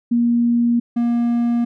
sine / triangle tone pair in turn, 236.9 / 236.9 Hz, A#3 / A#3, +28 / +28 cents, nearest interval unison, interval 0 cents, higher neither, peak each -13 dBFS, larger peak neither, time 0.11-0.8 / 0.96-1.65 s, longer neither, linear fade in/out 10 ms, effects none

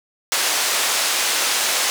white band-pass noise, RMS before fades -20 dBFS, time 0.32-1.9 s, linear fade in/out 0 ms, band 480 to 7700 Hz, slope 12 dB/octave, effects none

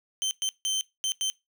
25% pulse tone bursts at uneven times, 3101 Hz, G7, 19 cents flat, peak -22 dBFS, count 5, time 0.22-0.31 / 0.42-0.49 / 0.65-0.81 / 1.04-1.12 / 1.21-1.3 s, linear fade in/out 0 ms, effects noise-tail reverb RT60 0.2 s tail -20 dB re dry

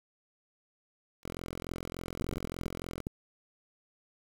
5% pulse tone, 43.44 Hz, F1, 8 cents flat, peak -28 dBFS, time 1.23-3.02 s, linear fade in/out 10 ms
clicks, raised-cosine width 3 ms, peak -21 dBFS, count 10, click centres 1.717 / 2.212 / 2.244 / 2.292 / 2.328 / 2.371 / 2.446 / 2.613 / 2.663 / 3.069 s
effects 8-bit

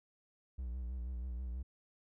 triangle tone with vibrato, 61.74 Hz, B1, in tune, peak -36 dBFS, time 0.58-1.63 s, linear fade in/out 10 ms, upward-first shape sine, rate 6.2 Hz, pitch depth 83 cents each way, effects none

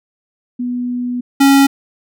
sine / square tone pair in turn, 245.8 / 275.9 Hz, B3 / C#4, -8 / -8 cents, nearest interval major second, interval 200 cents, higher second, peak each -17 / -7 dBFS, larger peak second, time 0.59-1.21 / 1.4-1.67 s, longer first, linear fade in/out 10 ms, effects none

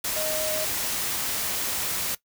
sine tone in noise, 622.3 Hz, D#5, in tune, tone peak -29 dBFS, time 0.16-0.65 s, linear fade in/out 5 ms, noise white, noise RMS -28 dBFS, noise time 0.04-2.15 s, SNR -4 dB, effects noise-tail reverb RT60 0.1 s tail -18 dB re dry

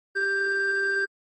triangle tone pair together, 392.9 / 1578 Hz, G4 / G6, +4 / +11 cents, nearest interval 2 octaves, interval 2407 cents, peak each -27 / -21 dBFS, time 0.15-1.06 s, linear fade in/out 20 ms, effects tanh soft clip ceiling -13 dBFS + MP3 32 kbps

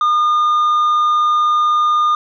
triangle tone with tanh clipping, 1216 Hz, D#6, 40 cents flat, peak -12 dBFS, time 0.01-2.15 s, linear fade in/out 2 ms, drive 8 dB, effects none

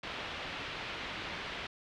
white low-pass noise, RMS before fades -41 dBFS, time 0.03-1.67 s, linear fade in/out 5 ms, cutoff 3400 Hz, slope 24 dB/octave, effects none

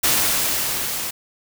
white noise with level ramp, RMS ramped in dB -17 to -27 dBFS, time 0.03-1.11 s, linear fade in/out 10 ms, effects none

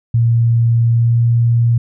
sine tone with pitch glide, 116.54 to 117.62 Hz, A#2 to A#2, 0 to +16 cents, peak -9 dBFS, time 0.14-1.78 s, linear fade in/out 5 ms, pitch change +16 cents, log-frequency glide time 0.91-1.19 s, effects none

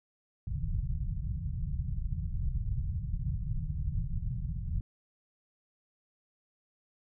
pink low-pass noise, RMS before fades -33 dBFS, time 0.47-4.81 s, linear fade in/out 2 ms, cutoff 160 Hz, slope 48 dB/octave, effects none

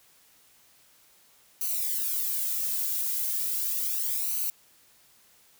violet noise with flanger, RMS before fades -29 dBFS, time 1.61-4.5 s, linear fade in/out 0 ms, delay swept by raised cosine 0.57 to 2.27 ms, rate 0.36 Hz, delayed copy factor -1, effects white hiss -60 dBFS RMS until 5.59 s

